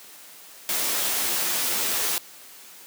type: noise with comb filter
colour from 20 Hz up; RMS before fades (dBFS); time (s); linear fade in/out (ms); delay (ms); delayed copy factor
white; -25; 0.69-2.18; 0; 13; -0.6
effects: white hiss -46 dBFS RMS until 2.86 s + high-pass 200 Hz 12 dB/octave